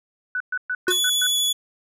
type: tone bursts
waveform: sine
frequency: 1490 Hz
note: F#6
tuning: 12 cents sharp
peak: -22 dBFS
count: 6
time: 0.35-1.268 s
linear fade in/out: 2 ms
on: 53 ms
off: 120 ms
type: tone with exponential decay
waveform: square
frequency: 363.2 Hz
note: F#4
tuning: 32 cents flat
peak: -17 dBFS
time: 0.88-1.03 s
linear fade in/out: 2 ms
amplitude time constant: 31 ms
type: tone with vibrato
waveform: sawtooth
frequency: 3413 Hz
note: G#7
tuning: 47 cents sharp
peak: -16 dBFS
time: 0.9-1.53 s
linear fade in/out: 10 ms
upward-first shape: triangle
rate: 12 Hz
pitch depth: 14 cents each way
effects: resampled to 32000 Hz